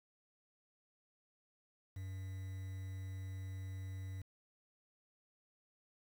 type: tone with quantisation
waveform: triangle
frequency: 95 Hz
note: F#2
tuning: 46 cents sharp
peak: -40 dBFS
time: 1.96-4.22 s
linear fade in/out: 5 ms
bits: 10
effects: none